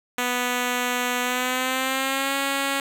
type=tone with pitch glide; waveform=5% pulse; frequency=246.9 to 275.5 Hz; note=B3 to C#4; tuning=0 to -11 cents; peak=-11 dBFS; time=0.18-2.8 s; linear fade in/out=2 ms; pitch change=+189 cents; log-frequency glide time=1.22-2.35 s; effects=none